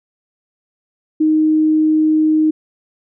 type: tone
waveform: sine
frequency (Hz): 311.1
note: D#4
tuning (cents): 0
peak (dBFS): -10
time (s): 1.2-2.51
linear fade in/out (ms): 10
effects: none